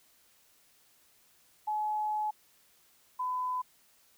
sine tone pair in turn, 851 / 1006.2 Hz, G#5 / B5, +42 / +32 cents, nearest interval minor third, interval 290 cents, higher second, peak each -29 / -30 dBFS, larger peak first, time 1.67-2.31 / 3.19-3.62 s, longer first, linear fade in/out 10 ms, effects white hiss -65 dBFS RMS until 4.17 s

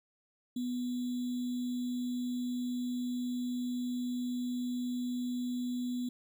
sine tone with sample-and-hold, 246.9 Hz, B3, in tune, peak -32 dBFS, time 0.56-6.09 s, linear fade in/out 5 ms, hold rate 3675 Hz, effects none

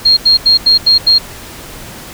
sine tone bursts, 4235 Hz, C8, 20 cents sharp, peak -4 dBFS, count 6, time 0.05-1.185 s, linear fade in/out 10 ms, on 120 ms, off 83 ms, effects pink hiss -30 dBFS RMS until 2.13 s

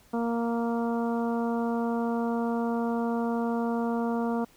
harmonic tone, 233.1 Hz, A#3, in tune, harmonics 1 / 2 / 3 / 4 / 5 / 6, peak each -27 / -32 / -35 / -37 / -41 / -44 dBFS, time 0.13-4.45 s, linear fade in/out 10 ms, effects pink hiss -59 dBFS RMS until 4.56 s

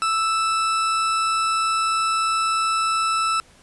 40% pulse tone, 1318.5 Hz, E6, in tune, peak -18 dBFS, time 0.02-3.4 s, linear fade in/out 0 ms, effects pink hiss -52 dBFS RMS until 3.62 s + resampled to 24000 Hz

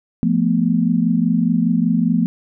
sine tone cluster, 173.2 / 219.7 / 244.7 Hz, F3 / A3 / B3, -14 / -2 / -16 cents, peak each -18 dBFS, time 0.23-2.26 s, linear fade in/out 0 ms, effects none

